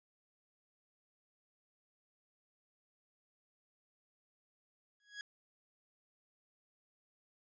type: tone with exponential growth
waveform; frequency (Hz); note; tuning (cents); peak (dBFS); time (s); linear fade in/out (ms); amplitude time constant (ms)
sawtooth; 1661.2; G#6; 0; -36; 5-5.21; 1; 45
effects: resampled to 16000 Hz